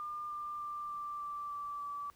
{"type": "tone with pitch steps", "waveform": "sine", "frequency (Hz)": [1200, 1192.4, 1184.8, 1177.3, 1169.9, 1162.5, 1155.1], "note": ["D6", "D6", "D6", "D6", "D6", "D6", "D6"], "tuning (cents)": [37, 26, 15, 4, -7, -18, -29], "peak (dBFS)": -38, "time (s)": [0, 2.1], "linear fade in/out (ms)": 0, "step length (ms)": 300, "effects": ["pink hiss -66 dBFS RMS until 2.15 s"]}